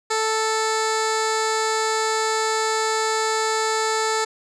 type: tone with low-pass filter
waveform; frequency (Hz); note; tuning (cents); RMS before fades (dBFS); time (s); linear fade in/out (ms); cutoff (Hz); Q
15% pulse; 440; A4; 0; -22; 0.1-4.25; 10; 7200; 2.1
effects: none